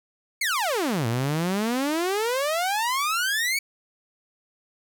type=exponential two-way sweep; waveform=sawtooth; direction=down then up; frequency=2277 to 111 to 2277 Hz; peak=-19 dBFS; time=0.41-3.59 s; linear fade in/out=5 ms; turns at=1.07 s; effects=none